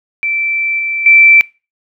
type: tone with level steps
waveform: sine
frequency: 2334 Hz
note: D7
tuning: 11 cents flat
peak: -13 / -15 / -3 dBFS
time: 0.23-1.41 s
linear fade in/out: 0 ms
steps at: 0.79 / 1.06 s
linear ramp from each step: 2 ms
effects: noise-tail reverb RT60 0.3 s tail -24 dB re dry